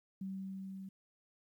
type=tone with level ramp; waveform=sine; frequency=191.9 Hz; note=G3; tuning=37 cents flat; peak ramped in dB=-38 to -44 dBFS; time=0.21-0.89 s; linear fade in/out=5 ms; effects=12-bit